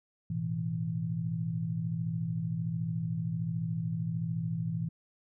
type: chord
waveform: sine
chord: A suspended second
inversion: none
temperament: equal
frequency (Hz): 110 / 123.47 / 164.81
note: A2 / B2 / E3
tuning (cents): 0 / 0 / 0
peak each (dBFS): -37 / -37 / -32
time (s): 0.3-4.89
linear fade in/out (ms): 5
effects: none